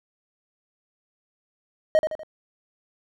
triangle tone with echo, 625 Hz, D#5, 8 cents sharp, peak -12 dBFS, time 1.95-1.99 s, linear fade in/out 0 ms, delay 81 ms, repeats 3, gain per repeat -7 dB, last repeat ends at 2.233 s, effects none

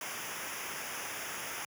pink noise with comb filter, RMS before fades -40 dBFS, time 0.01-1.65 s, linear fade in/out 2 ms, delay 0.24 ms, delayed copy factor -0.85, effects high-pass 100 Hz 12 dB/octave

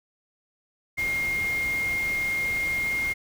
sine tone in noise, 2129 Hz, C7, 30 cents sharp, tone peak -24 dBFS, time 0.97-3.14 s, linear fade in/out 20 ms, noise pink, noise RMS -38 dBFS, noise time 0.97-3.14 s, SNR +11 dB, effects none

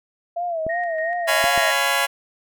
sine tone with vibrato, 670 Hz, E5, 28 cents sharp, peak -22 dBFS, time 0.36-1.71 s, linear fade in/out 10 ms, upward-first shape sine, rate 2.8 Hz, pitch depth 97 cents each way
clicks, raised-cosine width 2 ms, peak -17 dBFS, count 3, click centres 0.666 / 1.441 / 1.577 s
sine tone with tremolo, 1864.7 Hz, A#6, in tune, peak -25 dBFS, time 0.69-1.72 s, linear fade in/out 10 ms, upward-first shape square, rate 3.4 Hz, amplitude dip 45%
15% pulse chord, C# dominant seventh, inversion none, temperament just, 554.4 / 693 / 831.5 / 997.9 Hz, C#5 / E#5 / G#5 / B5, 0 / -14 / +2 / +18 cents, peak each -18 dBFS, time 1.27-2.07 s, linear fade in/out 20 ms
effects none

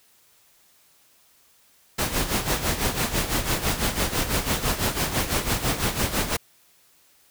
pink noise with tremolo, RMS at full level -22 dBFS, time 1.98-6.37 s, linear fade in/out 10 ms, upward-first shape sine, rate 6 Hz, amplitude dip 70%, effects white hiss -59 dBFS RMS until 7.3 s

